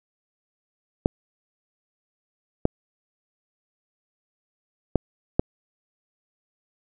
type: clicks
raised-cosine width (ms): 2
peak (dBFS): -4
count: 4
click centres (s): 1.059 / 2.654 / 4.957 / 5.395
effects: none